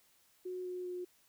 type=tone with pitch steps; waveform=sine; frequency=365.7 / 362.5 / 359.4 Hz; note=F#4 / F#4 / F4; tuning=-20 / -35 / +50 cents; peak=-38 dBFS; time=0.45-1.05 s; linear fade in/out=10 ms; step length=200 ms; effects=white hiss -69 dBFS RMS until 1.28 s